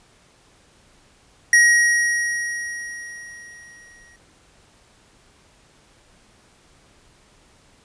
square tone with exponential decay, 1893 Hz, A#6, 26 cents sharp, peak -10 dBFS, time 1.53-4.16 s, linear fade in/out 2 ms, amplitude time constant 570 ms, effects pink hiss -55 dBFS RMS until 7.84 s + resampled to 22050 Hz

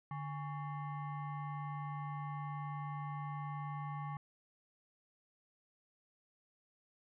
sine tone with frequency modulation, 146.83 Hz, D3, in tune, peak -39 dBFS, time 0.11-4.17 s, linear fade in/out 2 ms, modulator 971 Hz, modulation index 0.93, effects none

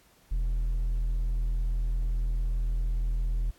sine tone with hard clipping, 41.2 Hz, E1, in tune, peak -26 dBFS, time 0.31-3.51 s, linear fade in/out 10 ms, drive 3 dB, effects pink hiss -61 dBFS RMS until 3.58 s + AAC 64 kbps

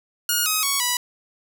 5% pulse tone with pitch steps, 1436 / 1264.6 / 1113.7 / 980.8 Hz, F6 / D#6 / C#6 / B5, +48 / +28 / +8 / -12 cents, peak -8 dBFS, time 0.29-0.97 s, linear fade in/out 2 ms, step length 170 ms, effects none

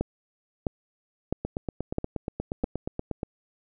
two click trains, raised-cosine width 2 ms, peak -12 / -16 dBFS, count 5 / 16, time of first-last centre 0.01-2.642 / 1.45-3.231 s, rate 1.52 / 8.42 Hz, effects none

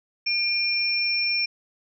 sine tone pair together, 2399 / 5412 Hz, D7 / E8, +36 / +45 cents, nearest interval octave + major second, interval 1409 cents, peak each -24 dBFS, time 0.26-1.46 s, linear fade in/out 10 ms, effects none

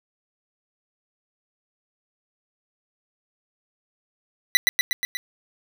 25% pulse tone with echo, 1975.5 Hz, B6, in tune, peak -8 dBFS, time 4.55-4.57 s, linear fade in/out 0 ms, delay 120 ms, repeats 5, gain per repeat -3 dB, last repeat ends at 5.17 s, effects none

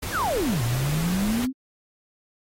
pink noise, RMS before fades -32 dBFS, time 0.02-1.46 s, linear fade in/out 10 ms
sine exponential two-way sweep, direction down then up, 1860 to 112.4 to 270.6 Hz, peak -22 dBFS, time 0.11-1.53 s, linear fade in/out 50 ms, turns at 0.63 s
effects AAC 48 kbps

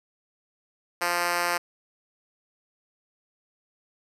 5% pulse tone with high-pass filter, 174.4 Hz, F3, 2 cents flat, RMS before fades -26 dBFS, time 1.01-1.58 s, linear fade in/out 10 ms, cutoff 500 Hz, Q 0.73, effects resampled to 32000 Hz

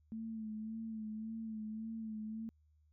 sine tone with vibrato, 220 Hz, A3, in tune, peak -40 dBFS, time 0.12-2.49 s, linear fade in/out 0 ms, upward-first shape sine, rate 1.8 Hz, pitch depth 39 cents each way, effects added 76 Hz sine -67 dBFS peak until 2.92 s

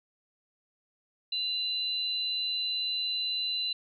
sine tone pair together, 2794 / 4009 Hz, F7 / B7, 0 / +25 cents, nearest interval tritone, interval 625 cents, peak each -37 / -29 dBFS, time 1.32-3.73 s, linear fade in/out 5 ms, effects none

